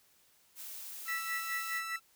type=noise; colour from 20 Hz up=blue; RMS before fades=-45 dBFS; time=0.55-1.82 s; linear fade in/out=50 ms
type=tone; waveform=sawtooth; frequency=1325 Hz; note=E6; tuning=9 cents sharp; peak=-35 dBFS; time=1.05-2 s; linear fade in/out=50 ms
type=tone with tremolo; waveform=sine; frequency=1954 Hz; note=B6; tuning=19 cents flat; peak=-33 dBFS; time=1.08-1.96 s; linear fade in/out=2 ms; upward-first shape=sine; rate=4.8 Hz; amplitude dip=85%
effects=white hiss -67 dBFS RMS until 2.15 s